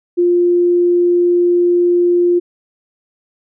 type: tone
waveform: sine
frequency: 350.9 Hz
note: F4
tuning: 8 cents sharp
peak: -9 dBFS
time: 0.17-2.4 s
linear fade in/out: 20 ms
effects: none